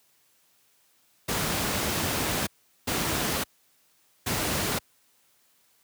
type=noise bursts at uneven times; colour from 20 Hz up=pink; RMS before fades=-27 dBFS; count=3; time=1.28-2.47 / 2.87-3.44 / 4.26-4.79 s; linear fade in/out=10 ms; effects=white hiss -65 dBFS RMS until 5.83 s + high-pass 80 Hz 12 dB/octave